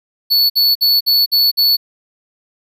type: tone bursts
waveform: square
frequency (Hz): 4435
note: C#8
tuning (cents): 0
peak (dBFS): -10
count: 6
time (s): 0.3-1.77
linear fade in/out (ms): 20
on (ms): 200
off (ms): 54
effects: none